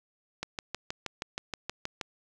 click train, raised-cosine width 0.2 ms, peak -16 dBFS, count 11, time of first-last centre 0.43-2.012 s, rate 6.32 Hz, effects none

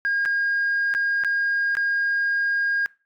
sine tone with dropouts, 1623 Hz, G#6, 40 cents flat, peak -18 dBFS, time 0.05-2.86 s, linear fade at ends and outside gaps 0 ms, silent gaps 0.252-0.258 / 0.939-0.949 / 1.237-1.247 / 1.752-1.769 s, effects noise-tail reverb RT60 0.3 s tail -23 dB re dry + tanh soft clip ceiling -17 dBFS

